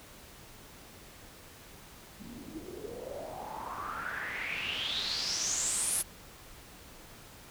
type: noise with low-pass filter sweep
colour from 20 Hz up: white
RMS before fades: -36 dBFS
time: 2.19-6.03 s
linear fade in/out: 20 ms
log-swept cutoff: 220 to 11000 Hz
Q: 6.9
effects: pink hiss -52 dBFS RMS until 7.5 s